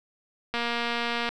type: click train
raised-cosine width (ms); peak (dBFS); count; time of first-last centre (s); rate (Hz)
0.3; -13; 178; 0.54-1.29; 236
effects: none